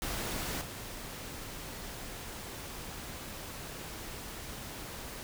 pink noise with level steps, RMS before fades -36 / -43 dBFS, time 0.02-5.23 s, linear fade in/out 0 ms, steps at 0.61 s, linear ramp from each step 5 ms, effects none

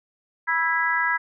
harmonic tone with a mistuned harmonic, 329.9 Hz, E4, 1 cent sharp, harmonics 3 / 4 / 5 / 6, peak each -26 / -28 / -23 / -26 dBFS, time 0.47-1.18 s, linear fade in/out 20 ms, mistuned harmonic 3, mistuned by -20 cents, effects none

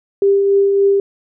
sine tone with tremolo, 396.9 Hz, G4, 22 cents sharp, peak -8 dBFS, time 0.22-1 s, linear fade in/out 2 ms, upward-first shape triangle, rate 3.5 Hz, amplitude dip 35%, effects none

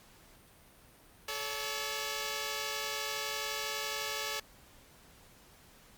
5% pulse tone pair together, 434 / 565.4 Hz, A4 / C#5, -24 / +34 cents, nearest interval perfect fourth, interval 458 cents, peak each -26 dBFS, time 1.28-4.4 s, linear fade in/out 5 ms, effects pink hiss -59 dBFS RMS until 5.97 s + Opus 48 kbps

